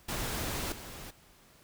pink noise with level steps, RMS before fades -35 / -45 dBFS, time 0.08-1.11 s, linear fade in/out 10 ms, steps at 0.72 s, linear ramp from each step 2 ms, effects pink hiss -60 dBFS RMS until 1.63 s

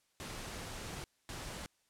pink noise bursts at uneven times, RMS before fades -44 dBFS, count 2, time 0.2-1.04 / 1.29-1.66 s, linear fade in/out 0 ms, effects white hiss -75 dBFS RMS until 1.89 s + low-pass 10000 Hz 12 dB/octave

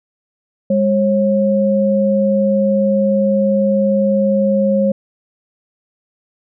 sine tone pair together, 203.4 / 543 Hz, G#3 / C#5, -36 / -36 cents, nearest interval octave + perfect fourth, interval 1700 cents, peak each -14 dBFS, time 0.7-4.92 s, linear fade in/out 5 ms, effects none

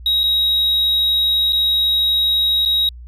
triangle tone with dropouts, 3807 Hz, A#7, 36 cents sharp, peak -12 dBFS, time 0.06-2.89 s, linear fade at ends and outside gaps 2 ms, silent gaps 0.234-0.238 / 1.524-1.53 / 2.652-2.658 s, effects added 60 Hz sine -33 dBFS peak until 3.07 s + resampled to 32000 Hz

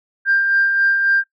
sine tone with tremolo, 1590 Hz, G6, 24 cents sharp, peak -11 dBFS, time 0.25-1.24 s, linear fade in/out 50 ms, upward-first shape sine, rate 3.7 Hz, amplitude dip 40%, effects noise-tail reverb RT60 0.1 s tail -17 dB re dry + tanh soft clip ceiling -7 dBFS

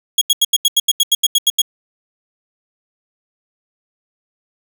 sawtooth tone bursts, 3313 Hz, G#7, 5 cents flat, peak -6 dBFS, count 13, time 0.18-1.618 s, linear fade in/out 5 ms, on 34 ms, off 83 ms, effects none

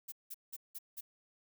violet noise bursts, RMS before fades -44 dBFS, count 5, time 0.08-1.01 s, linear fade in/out 10 ms, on 42 ms, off 180 ms, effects none

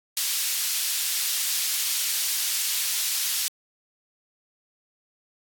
pink high-pass noise, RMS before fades -26 dBFS, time 0.17-3.48 s, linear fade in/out 0 ms, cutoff 3700 Hz, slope 12 dB/octave, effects AAC 64 kbps

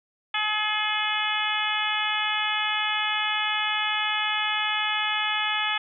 harmonic tone with a mistuned harmonic, 425.5 Hz, G#4, 42 cents sharp, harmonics 2 / 3 / 4 / 5 / 6 / 7 / 8, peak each -31 / -31 / -31 / -31 / -31 / -31 / -31 dBFS, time 0.34-5.78 s, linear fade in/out 5 ms, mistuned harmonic 6, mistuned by -16 cents, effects none

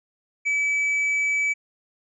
triangle tone with tanh clipping, 2295 Hz, D7, 40 cents flat, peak -21 dBFS, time 0.45-1.54 s, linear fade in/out 20 ms, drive 8 dB, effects resampled to 22050 Hz

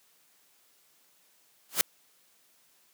white noise with exponential growth, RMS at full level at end -20 dBFS, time 1.69-1.81 s, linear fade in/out 0 ms, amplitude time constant 24 ms, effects white hiss -65 dBFS RMS until 2.93 s + high-pass 150 Hz 12 dB/octave

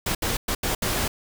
pink noise bursts at uneven times, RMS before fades -25 dBFS, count 5, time 0.06-0.15 / 0.22-0.37 / 0.48-0.55 / 0.63-0.75 / 0.82-1.08 s, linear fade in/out 5 ms, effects none

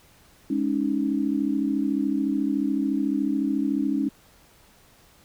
sine chord, Ab suspended fourth, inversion none, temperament equal, 207.7 / 277.2 / 311.1 Hz, Ab3 / Db4 / Eb4, 0 / 0 / 0 cents, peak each -28 / -24 / -27 dBFS, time 0.5-4.09 s, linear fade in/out 5 ms, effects pink hiss -56 dBFS RMS until 5.24 s

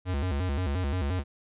square tone with vibrato, 80.3 Hz, E2, 45 cents flat, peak -27 dBFS, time 0.05-1.24 s, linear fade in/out 50 ms, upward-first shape square, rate 5.7 Hz, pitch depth 230 cents each way, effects resampled to 8000 Hz

